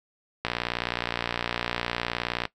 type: click train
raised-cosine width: 0.3 ms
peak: -10 dBFS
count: 120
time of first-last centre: 0.45-2.453 s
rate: 59.4 Hz
effects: noise-tail reverb RT60 0.1 s tail -18 dB re dry